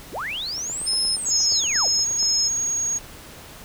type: linear two-way sweep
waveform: sine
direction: up then down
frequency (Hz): 73.42 to 10680 to 219.7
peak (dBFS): -26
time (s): 0.11-1.89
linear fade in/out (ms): 50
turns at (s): 1.02
type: click train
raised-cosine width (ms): 1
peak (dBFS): -25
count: 15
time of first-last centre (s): 0.58-2.229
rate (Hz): 8.49
type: tone bursts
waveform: sine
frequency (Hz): 5180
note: E8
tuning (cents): -31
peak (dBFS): -20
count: 4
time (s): 0.86-2.49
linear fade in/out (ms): 20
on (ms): 310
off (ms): 130
type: tone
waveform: sine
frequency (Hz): 6590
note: G#8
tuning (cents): -14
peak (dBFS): -21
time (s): 1.25-2.99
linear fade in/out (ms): 20
effects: pink hiss -42 dBFS RMS until 3.64 s